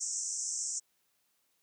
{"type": "band-pass noise", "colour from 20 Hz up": "white", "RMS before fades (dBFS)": -36, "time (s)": [0, 0.8], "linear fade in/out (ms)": 20, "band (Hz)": [5600, 8200], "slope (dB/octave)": 96, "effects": ["white hiss -75 dBFS RMS until 1.62 s", "high-pass 80 Hz 12 dB/octave"]}